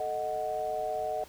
sine chord, D# diminished, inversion second, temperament equal, 440 / 622.3 / 740 Hz, A4 / D#5 / F#5, 0 / 0 / 0 cents, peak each -38 / -33 / -33 dBFS, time 0-1.24 s, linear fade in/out 2 ms, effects pink hiss -53 dBFS RMS until 1.28 s

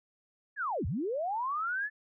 sine linear two-way sweep, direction down then up, 1756 to 64.3 to 1756 Hz, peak -30 dBFS, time 0.56-1.9 s, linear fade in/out 50 ms, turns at 0.86 s, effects none

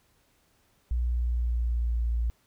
sine tone with pitch glide, 60.1 to 58.02 Hz, B1 to A#1, -46 to -7 cents, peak -24 dBFS, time 0.91-2.3 s, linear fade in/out 0 ms, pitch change -61 cents, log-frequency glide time 1.08-2.1 s, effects pink hiss -67 dBFS RMS until 2.46 s

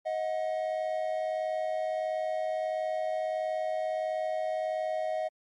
triangle tone pair together, 630.5 / 732 Hz, D#5 / F#5, +23 / -19 cents, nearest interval minor third, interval 258 cents, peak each -28 / -32 dBFS, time 0.05-5.29 s, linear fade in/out 20 ms, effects MP3 48 kbps

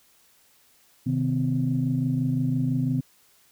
sine tone cluster, 129.6 / 155.5 / 254.5 Hz, C3 / D#3 / C4, -16 / -1 / -48 cents, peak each -25 / -27 / -25 dBFS, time 1.06-3.01 s, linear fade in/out 10 ms, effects tanh soft clip ceiling -13 dBFS + white hiss -60 dBFS RMS until 3.51 s

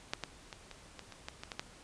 clicks, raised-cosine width 0.2 ms, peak -15 / -19 / -26 / -29 / -27 / -30 / -22 / -24 / -22 / -18 dBFS, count 10, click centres 0.135 / 0.237 / 0.528 / 0.713 / 0.993 / 1.123 / 1.285 / 1.435 / 1.518 / 1.595 s, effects pink hiss -56 dBFS RMS until 1.83 s + resampled to 22050 Hz

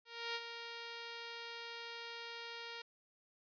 5% pulse tone with ADSR envelope, 466.2 Hz, A#4, in tune, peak -25 dBFS, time 0.05-2.82 s, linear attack 300 ms, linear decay 45 ms, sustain -8 dB, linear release 6 ms, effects resampled to 11025 Hz

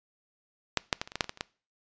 clicks, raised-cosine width 0.2 ms, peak -6 / -6 / -13 / -25 / -25 / -15 / -6 / -22 / -17 / -29 / -13 dBFS, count 11, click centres 0.773 / 0.928 / 1.015 / 1.075 / 1.119 / 1.156 / 1.208 / 1.243 / 1.294 / 1.374 / 1.409 s, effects noise-tail reverb RT60 0.4 s tail -23 dB re dry + resampled to 16000 Hz

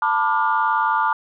sine chord, B half-diminished seventh, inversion third, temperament just, 889 / 987.8 / 1185.3 / 1422.4 Hz, A5 / B5 / D6 / F6, +18 / 0 / +16 / +31 cents, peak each -20 / -23 / -21 / -23 dBFS, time 0.02-1.13 s, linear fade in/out 2 ms, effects tanh soft clip ceiling -7 dBFS

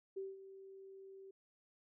sine tone with ADSR envelope, 386.8 Hz, G4, 23 cents flat, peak -39 dBFS, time 0.16-1.31 s, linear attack 13 ms, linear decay 190 ms, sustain -13 dB, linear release 6 ms, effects none

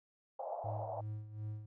white band-pass noise, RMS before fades -42 dBFS, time 0.39-1.01 s, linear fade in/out 5 ms, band 570 to 800 Hz, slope 48 dB/octave
triangle tone with tremolo, 106.8 Hz, G#2, 49 cents sharp, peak -36 dBFS, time 0.64-1.66 s, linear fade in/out 5 ms, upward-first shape sine, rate 2.7 Hz, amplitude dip 70%
effects none

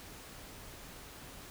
silence, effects pink hiss -50 dBFS RMS until 1.5 s

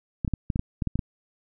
clicks, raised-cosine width 5 ms, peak -13 dBFS, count 10, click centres 0.248 / 0.278 / 0.337 / 0.502 / 0.559 / 0.594 / 0.822 / 0.873 / 0.956 / 0.992 s, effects none

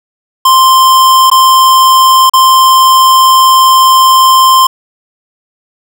square tone with dropouts, 1046.5 Hz, C6, in tune, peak -3 dBFS, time 0.45-4.67 s, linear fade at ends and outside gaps 5 ms, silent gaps 1.301-1.314 / 2.297-2.335 s, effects none

